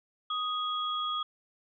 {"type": "tone pair together", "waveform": "sine", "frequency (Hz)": [1244.5, 3322], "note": ["D#6", "G#7"], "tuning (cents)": [0, 0], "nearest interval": "octave + perfect fourth", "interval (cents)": 1700, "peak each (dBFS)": [-31, -34], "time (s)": [0.3, 1.23], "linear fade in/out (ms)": 5, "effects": []}